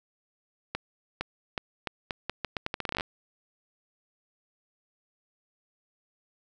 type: accelerating click train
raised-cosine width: 0.3 ms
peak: -14 dBFS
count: 19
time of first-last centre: 0.75-3.009 s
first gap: 460 ms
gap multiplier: 0.8
effects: none